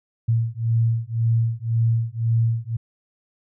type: beating tone pair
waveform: sine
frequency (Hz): 113.8 / 115.7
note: A#2 / A#2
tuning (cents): -41 / -13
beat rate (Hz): 1.9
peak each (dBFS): -21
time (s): 0.28-2.77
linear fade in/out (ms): 10
effects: none